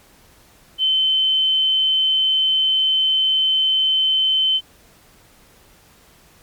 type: tone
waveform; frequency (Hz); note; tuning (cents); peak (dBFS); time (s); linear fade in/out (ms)
sine; 3071; G7; -36; -14; 0.78-4.61; 50
effects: pink hiss -51 dBFS RMS until 6.42 s + MP3 96 kbps